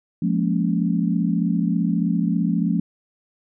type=chord; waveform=sine; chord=Bb minor seventh; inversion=second; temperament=just; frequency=174.81 / 209.8 / 233.1 / 279.7 Hz; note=F3 / Ab3 / Bb3 / Db4; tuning=+2 / +18 / 0 / +16 cents; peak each=-21 / -23 / -26 / -26 dBFS; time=0.22-2.8 s; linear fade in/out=5 ms; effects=none